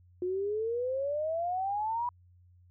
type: exponential sweep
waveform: sine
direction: up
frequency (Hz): 355.7 to 985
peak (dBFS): -29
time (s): 0.22-2.09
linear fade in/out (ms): 2
effects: added 89 Hz sine -57 dBFS peak until 2.7 s